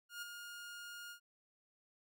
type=tone with ADSR envelope; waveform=sawtooth; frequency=1421 Hz; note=F6; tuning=30 cents sharp; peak=-38 dBFS; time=0.09-1.2 s; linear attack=130 ms; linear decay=16 ms; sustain=-6 dB; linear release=93 ms; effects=none